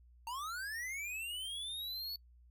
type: linear sweep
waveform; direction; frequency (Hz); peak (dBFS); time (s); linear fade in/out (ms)
square; up; 897 to 4466; -40; 0.27-2.16; 2
effects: noise-tail reverb RT60 0.1 s tail -25 dB re dry + added 60 Hz sine -59 dBFS peak until 2.5 s